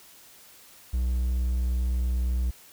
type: tone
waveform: triangle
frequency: 61.74 Hz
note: B1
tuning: in tune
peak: -21 dBFS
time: 0.93-2.51 s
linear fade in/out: 10 ms
effects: white hiss -52 dBFS RMS until 2.72 s